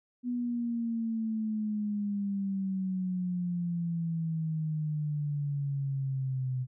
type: exponential sweep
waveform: sine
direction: down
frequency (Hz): 246.9 to 126.8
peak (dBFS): -29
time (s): 0.23-6.67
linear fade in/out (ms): 50
effects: none